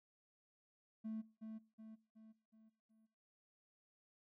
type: tone with echo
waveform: triangle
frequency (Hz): 220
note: A3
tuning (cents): 0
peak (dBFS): -39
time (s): 1.04-1.22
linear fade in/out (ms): 20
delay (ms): 370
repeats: 5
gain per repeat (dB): -6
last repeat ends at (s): 3.07
effects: noise-tail reverb RT60 0.5 s tail -24 dB re dry + tanh soft clip ceiling -37 dBFS